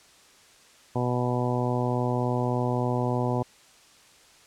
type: harmonic tone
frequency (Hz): 123.47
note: B2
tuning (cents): 0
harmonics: 1 / 2 / 3 / 4 / 5 / 6 / 7 / 8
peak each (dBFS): -27 / -30 / -32 / -33 / -34 / -35 / -35 / -36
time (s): 0.95-3.43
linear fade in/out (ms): 10
effects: white hiss -55 dBFS RMS until 4.46 s + low-pass 8000 Hz 12 dB/octave